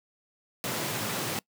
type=high-pass noise; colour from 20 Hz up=pink; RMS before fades=-32 dBFS; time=0.64-1.39 s; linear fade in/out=0 ms; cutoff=100 Hz; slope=96 dB/octave; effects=noise-tail reverb RT60 0.1 s tail -24 dB re dry